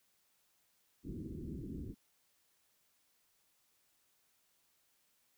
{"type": "low-pass noise", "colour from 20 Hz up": "white", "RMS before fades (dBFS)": -44, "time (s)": [1.03, 1.95], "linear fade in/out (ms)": 50, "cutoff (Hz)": 350, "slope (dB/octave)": 48, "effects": ["white hiss -75 dBFS RMS until 5.37 s"]}